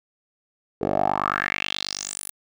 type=tone with band-pass filter sweep; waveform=10% pulse; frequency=49.25 Hz; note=G1; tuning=9 cents sharp; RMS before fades=-26 dBFS; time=0.81-2.31 s; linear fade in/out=10 ms; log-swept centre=440 to 12000 Hz; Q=4.9; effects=none